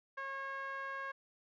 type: tone with low-pass filter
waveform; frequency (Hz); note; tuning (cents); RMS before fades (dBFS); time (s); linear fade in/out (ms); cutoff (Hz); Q
5% pulse; 544; C#5; -33; -42; 0.17-1.12; 10; 1400; 7.5
effects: none